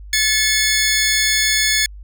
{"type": "tone pair together", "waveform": "15% pulse", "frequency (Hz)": [1731.5, 2181], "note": ["A6", "C#7"], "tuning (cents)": [-28, -29], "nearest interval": "major third", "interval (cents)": 399, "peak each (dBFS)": -11, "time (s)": [0.13, 1.86], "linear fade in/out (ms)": 2, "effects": ["added 50 Hz sine -33 dBFS peak until 2.03 s"]}